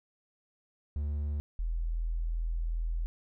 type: tone pair in turn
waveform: triangle / sine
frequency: 73.42 / 41.29 Hz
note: D2 / E1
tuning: 0 / +4 cents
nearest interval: minor seventh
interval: 996 cents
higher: first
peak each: -28 / -29 dBFS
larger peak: first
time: 0.96-1.4 / 1.59-3.06 s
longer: second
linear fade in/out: 0 ms
effects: none